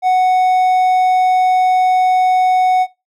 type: tone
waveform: triangle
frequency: 740 Hz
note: F#5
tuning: in tune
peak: -7 dBFS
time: 0.02-2.87 s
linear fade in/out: 50 ms
effects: noise-tail reverb RT60 0.2 s tail -18 dB re dry